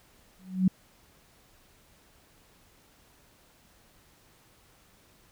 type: tone with exponential growth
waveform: sine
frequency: 186.5 Hz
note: F#3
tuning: 14 cents sharp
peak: -16 dBFS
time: 0.39-0.68 s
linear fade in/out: 5 ms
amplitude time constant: 62 ms
effects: pink hiss -61 dBFS RMS until 5.31 s